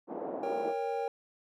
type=band-pass noise; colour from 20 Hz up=white; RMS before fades=-38 dBFS; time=0.07-0.74 s; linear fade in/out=50 ms; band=250 to 710 Hz; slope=24 dB/octave
type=chord; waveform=triangle; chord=G diminished; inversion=first; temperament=equal with one note detuned; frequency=466.2 / 554.4 / 797.7 Hz; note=Bb4 / Db5 / G5; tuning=0 / 0 / +30 cents; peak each=-32 / -36 / -33 dBFS; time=0.43-1.08 s; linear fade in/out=2 ms
effects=none